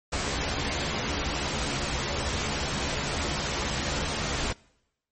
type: noise with comb filter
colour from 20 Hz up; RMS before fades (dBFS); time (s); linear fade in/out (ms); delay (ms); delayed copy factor
pink; -29; 0.12-4.53; 10; 14; +0.7
effects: noise-tail reverb RT60 0.9 s tail -25 dB re dry + MP3 32 kbps